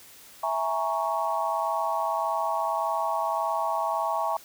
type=chord; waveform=sine; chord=A# half-diminished seventh; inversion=second; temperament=equal; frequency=659.3 / 830.6 / 932.3 / 1108.7 Hz; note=E5 / G#5 / A#5 / C#6; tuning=0 / 0 / 0 / 0 cents; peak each=-30 dBFS; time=0.43-4.37 s; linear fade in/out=5 ms; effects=white hiss -50 dBFS RMS until 4.44 s